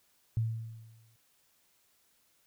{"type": "tone with exponential decay", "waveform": "sine", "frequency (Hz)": 112.8, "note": "A2", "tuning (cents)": 44, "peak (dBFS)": -25, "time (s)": [0.37, 1.16], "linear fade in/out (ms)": 0, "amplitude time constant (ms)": 170, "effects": ["white hiss -70 dBFS RMS until 2.46 s"]}